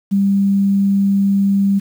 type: tone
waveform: sine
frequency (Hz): 197.8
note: G3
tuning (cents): +16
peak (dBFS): -11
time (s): 0.11-1.8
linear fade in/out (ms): 20
effects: 7-bit